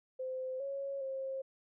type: tone with pitch steps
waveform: sine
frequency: 517 / 552 / 534 Hz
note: C5 / C#5 / C5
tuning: -21 / -7 / +35 cents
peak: -36 dBFS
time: 0.19-1.42 s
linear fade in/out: 10 ms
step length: 410 ms
effects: none